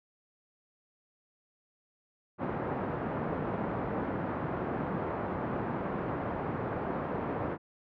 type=band-pass noise; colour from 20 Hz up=pink; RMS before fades=-34 dBFS; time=2.38-7.58 s; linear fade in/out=50 ms; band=130 to 1200 Hz; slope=12 dB/octave; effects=low-pass 2000 Hz 12 dB/octave